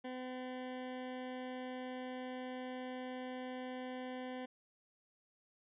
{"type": "tone", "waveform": "20% pulse", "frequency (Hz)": 254.4, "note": "C4", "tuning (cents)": -48, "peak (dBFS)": -37, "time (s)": [0.04, 4.46], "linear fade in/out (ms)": 10, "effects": ["resampled to 8000 Hz"]}